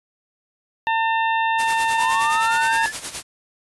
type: harmonic tone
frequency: 900 Hz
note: A5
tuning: 39 cents sharp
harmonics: 1 / 2 / 3 / 4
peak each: -19 / -24 / -27 / -33 dBFS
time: 0.87-2.86 s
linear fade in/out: 0 ms
type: noise with tremolo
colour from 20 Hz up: white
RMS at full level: -27 dBFS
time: 1.58-3.23 s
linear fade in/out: 20 ms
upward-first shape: sine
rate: 9.6 Hz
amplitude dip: 70%
type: linear sweep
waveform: triangle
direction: up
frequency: 899 to 1760 Hz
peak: -21 dBFS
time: 1.94-2.93 s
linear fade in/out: 50 ms
effects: resampled to 24000 Hz